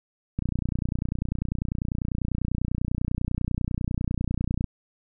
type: click train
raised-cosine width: 5 ms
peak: -14 dBFS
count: 129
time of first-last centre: 0.39-4.642 s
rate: 30.1 Hz
effects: none

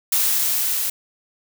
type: noise with level ramp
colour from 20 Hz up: blue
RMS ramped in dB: -18 to -23 dBFS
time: 0.12-0.9 s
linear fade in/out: 5 ms
effects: none

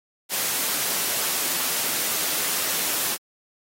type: high-pass noise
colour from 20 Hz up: white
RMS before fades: -25 dBFS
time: 0.29-3.18 s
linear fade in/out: 50 ms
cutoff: 180 Hz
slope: 12 dB/octave
effects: AAC 48 kbps

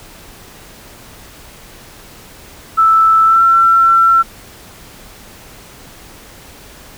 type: tone with pitch glide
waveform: sine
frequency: 1318.5 to 1348.5 Hz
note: E6 to E6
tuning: 0 to +39 cents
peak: -6 dBFS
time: 2.77-4.23 s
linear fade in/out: 20 ms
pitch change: +39 cents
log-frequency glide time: 3.25-3.41 s
effects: pink hiss -38 dBFS RMS until 6.97 s

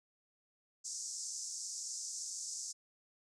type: band-pass noise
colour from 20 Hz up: white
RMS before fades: -43 dBFS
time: 0.84-2.73 s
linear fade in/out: 20 ms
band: 5300 to 7900 Hz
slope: 48 dB/octave
effects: none

